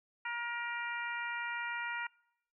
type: harmonic tone with a mistuned harmonic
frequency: 473.8 Hz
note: A#4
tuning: 28 cents sharp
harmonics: 2 / 3 / 4 / 5 / 6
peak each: -41 / -40 / -41 / -43 / -49 dBFS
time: 0.25-2.07 s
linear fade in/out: 5 ms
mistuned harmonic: 6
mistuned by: -29 cents
effects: noise-tail reverb RT60 0.8 s tail -25 dB re dry